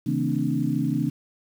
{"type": "tone cluster", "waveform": "sine", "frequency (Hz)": [137.1, 162.5, 227.9, 263.5, 295.9], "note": ["C#3", "E3", "A#3", "C4", "D4"], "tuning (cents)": [-19, -24, -39, 12, 13], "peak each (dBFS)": -28, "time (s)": [0.06, 1.1], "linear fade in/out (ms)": 10, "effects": ["8-bit"]}